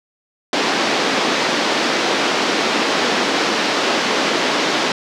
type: band-pass noise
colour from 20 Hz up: pink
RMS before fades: -18 dBFS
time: 0.53-4.92 s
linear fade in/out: 2 ms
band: 240 to 5400 Hz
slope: 24 dB/octave
effects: none